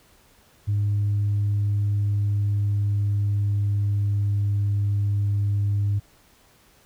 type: tone with pitch glide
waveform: sine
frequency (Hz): 102.6 to 101.54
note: G#2 to G#2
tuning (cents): -21 to -39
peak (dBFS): -18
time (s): 0.67-6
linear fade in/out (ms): 20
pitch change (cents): -18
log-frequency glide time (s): 0.84-4.53
effects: tanh soft clip ceiling -17 dBFS + pink hiss -57 dBFS RMS until 6.85 s